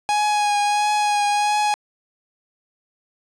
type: tone with vibrato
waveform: 45% pulse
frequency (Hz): 830.6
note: G#5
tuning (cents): 0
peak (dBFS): -17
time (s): 0.09-1.74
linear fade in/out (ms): 0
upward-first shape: triangle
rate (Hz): 1.5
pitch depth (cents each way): 22
effects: resampled to 22050 Hz + 9-bit